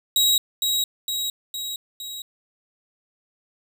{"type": "tone with echo", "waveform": "sawtooth", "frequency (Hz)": 3829, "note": "A#7", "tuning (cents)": 46, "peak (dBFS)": -13, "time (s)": [0.16, 0.38], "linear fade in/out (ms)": 2, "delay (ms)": 460, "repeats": 4, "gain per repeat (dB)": -4, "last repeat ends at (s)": 2.22, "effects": []}